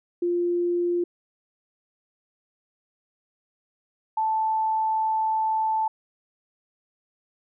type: tone pair in turn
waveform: sine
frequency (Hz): 349.2 / 878.2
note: F4 / A5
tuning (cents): 0 / -4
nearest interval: octave + major third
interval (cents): 1596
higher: second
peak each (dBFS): -21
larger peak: neither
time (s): 0.22-1.04 / 4.17-5.88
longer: second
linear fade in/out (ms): 5
effects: none